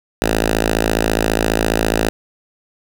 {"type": "tone with notch filter", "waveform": "5% pulse", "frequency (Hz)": 54.7, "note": "A1", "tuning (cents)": -9, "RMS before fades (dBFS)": -17, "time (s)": [0.22, 2.09], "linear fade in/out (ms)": 0, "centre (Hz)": 130, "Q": 1.1, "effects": []}